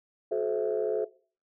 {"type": "chord", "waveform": "sine", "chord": "F# half-diminished seventh", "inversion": "none", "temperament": "equal with one note detuned", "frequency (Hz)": [370, 430.4, 523.3, 659.3], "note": ["F#4", "A4", "C5", "E5"], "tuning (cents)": [0, -38, 0, 0], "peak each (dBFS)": [-32, -28, -33, -32], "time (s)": [0.31, 1.05], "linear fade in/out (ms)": 10, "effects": ["noise-tail reverb RT60 0.4 s tail -19 dB re dry", "tanh soft clip ceiling -18 dBFS"]}